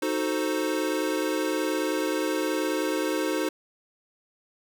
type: chord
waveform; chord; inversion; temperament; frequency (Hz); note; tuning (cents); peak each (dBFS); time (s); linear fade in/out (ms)
square; D# diminished seventh; none; equal; 311.1 / 370 / 440 / 523.3; D#4 / F#4 / A4 / C5; 0 / 0 / 0 / 0; -29 / -32 / -33 / -32; 0.02-3.49; 5
effects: none